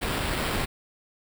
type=noise with sample-and-hold; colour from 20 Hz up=pink; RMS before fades=-28 dBFS; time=0.01-0.66 s; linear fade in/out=20 ms; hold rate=6300 Hz; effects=none